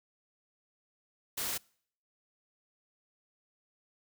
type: noise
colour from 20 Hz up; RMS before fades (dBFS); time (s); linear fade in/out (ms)
white; -35; 1.37-1.58; 10
effects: noise-tail reverb RT60 0.6 s tail -26 dB re dry